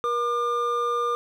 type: tone pair together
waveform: triangle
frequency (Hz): 477.2 / 1200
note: A#4 / D6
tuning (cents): +41 / +37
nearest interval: octave + major third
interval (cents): 1596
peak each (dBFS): -25 / -22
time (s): 0.04-1.15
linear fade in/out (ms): 0
effects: none